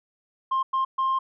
sine tone bursts at uneven times, 1059 Hz, C6, 21 cents sharp, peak -19 dBFS, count 3, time 0.51-0.63 / 0.73-0.85 / 0.98-1.19 s, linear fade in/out 10 ms, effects tanh soft clip ceiling -19 dBFS

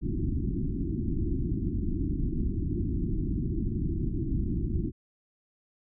pink low-pass noise, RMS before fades -29 dBFS, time 0.01-4.92 s, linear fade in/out 50 ms, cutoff 360 Hz, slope 96 dB/octave, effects none

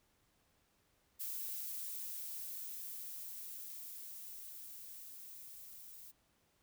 violet noise with level ramp, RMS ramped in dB -42 to -54 dBFS, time 1.19-6.12 s, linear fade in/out 20 ms, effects pink hiss -75 dBFS RMS until 6.62 s

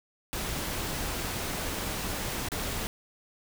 pink noise with dropouts, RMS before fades -33 dBFS, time 0.33-2.87 s, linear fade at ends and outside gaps 0 ms, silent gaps 2.486-2.518 s, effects none

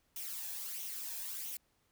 blue noise with flanger, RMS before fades -42 dBFS, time 0.16-1.57 s, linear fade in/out 2 ms, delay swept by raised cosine 0.32 to 1.21 ms, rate 1.5 Hz, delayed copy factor +0.55, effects pink hiss -75 dBFS RMS until 1.91 s

